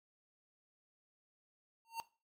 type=tone with exponential growth; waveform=square; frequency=914 Hz; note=A#5; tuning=34 cents flat; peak=-35 dBFS; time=1.85-2 s; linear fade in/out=0 ms; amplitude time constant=31 ms; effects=noise-tail reverb RT60 0.3 s tail -17 dB re dry + MP3 96 kbps